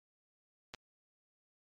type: clicks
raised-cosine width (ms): 0.2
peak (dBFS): -26 / -28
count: 2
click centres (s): 0.739 / 0.747
effects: MP3 96 kbps